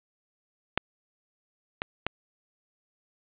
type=clicks; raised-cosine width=0.3 ms; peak=-6 / -12 / -10 dBFS; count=3; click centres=0.776 / 1.819 / 2.066 s; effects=resampled to 8000 Hz + 7-bit